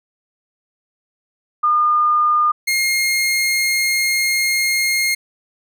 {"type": "tone pair in turn", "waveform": ["sine", "sawtooth"], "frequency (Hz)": [1214, 2135], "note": ["D#6", "C7"], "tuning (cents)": [-43, 34], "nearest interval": "minor seventh", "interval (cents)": 977, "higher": "second", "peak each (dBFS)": -12, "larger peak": "neither", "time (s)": [[1.63, 2.52], [2.67, 5.15]], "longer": "second", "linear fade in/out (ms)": 10, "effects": []}